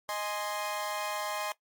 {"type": "chord", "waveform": "sawtooth", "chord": "Ab major", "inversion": "second", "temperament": "equal", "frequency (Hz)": [622.3, 830.6, 1046.5], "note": ["Eb5", "Ab5", "C6"], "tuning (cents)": [0, 0, 0], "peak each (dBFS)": -33, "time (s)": [0.09, 1.52], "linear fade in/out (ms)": 0, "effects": ["noise-tail reverb RT60 0.1 s tail -18 dB re dry", "MP3 96 kbps"]}